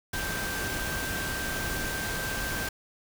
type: tone in noise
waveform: sine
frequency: 1568 Hz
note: G6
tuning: in tune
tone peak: -34 dBFS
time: 0.13-2.69 s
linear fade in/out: 5 ms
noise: pink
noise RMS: -33 dBFS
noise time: 0.13-2.69 s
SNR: -4 dB
effects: none